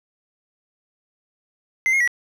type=tone with pitch steps; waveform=triangle; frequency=2071 / 2148 / 1935 Hz; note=C7 / C7 / B6; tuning=-18 / +45 / -36 cents; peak=-14 dBFS; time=1.86-2.076 s; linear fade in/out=0 ms; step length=72 ms; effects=none